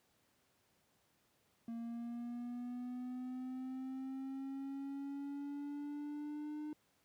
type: linear sweep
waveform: triangle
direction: up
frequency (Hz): 230.3 to 302.9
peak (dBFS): -39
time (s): 1.68-6.73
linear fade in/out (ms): 2
effects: pink hiss -75 dBFS RMS until 7.04 s + high-pass 100 Hz 12 dB/octave